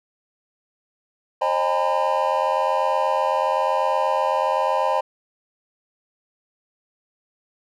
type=tone cluster; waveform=triangle; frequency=532 / 613 / 812 / 911 / 999 Hz; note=C5 / D#5 / G#5 / A#5 / B5; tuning=+29 / -26 / -39 / -40 / +20 cents; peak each=-23 dBFS; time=1.41-5.01 s; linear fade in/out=10 ms; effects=none